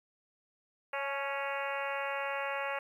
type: harmonic tone with a mistuned harmonic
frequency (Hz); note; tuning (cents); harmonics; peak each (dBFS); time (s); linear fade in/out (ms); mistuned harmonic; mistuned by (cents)
277.1; C#4; -1; 2 / 3 / 4 / 5 / 6 / 7 / 8 / 9 / 10; -38 / -40 / -41 / -42 / -43 / -43 / -44 / -45 / -45; 0.93-2.79; 5; 3; +28
effects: 11-bit